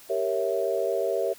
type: chord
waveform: sine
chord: G diminished seventh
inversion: none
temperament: equal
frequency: 392 / 466.2 / 554.4 / 659.3 Hz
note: G4 / Bb4 / Db5 / Fb5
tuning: 0 / 0 / 0 / 0 cents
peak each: -29 dBFS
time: 0.09-1.34 s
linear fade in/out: 20 ms
effects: white hiss -50 dBFS RMS until 1.38 s